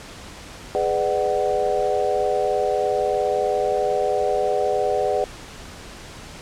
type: chord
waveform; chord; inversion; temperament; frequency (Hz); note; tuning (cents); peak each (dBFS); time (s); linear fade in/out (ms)
sine; G# half-diminished seventh; none; just; 415.3 / 498.4 / 598 / 747.5; G#4 / B4 / D5 / F#5; 0 / +16 / +31 / +17; -24; 0.75-5.24; 0
effects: pink hiss -39 dBFS RMS until 6.41 s + low-pass 8000 Hz 12 dB/octave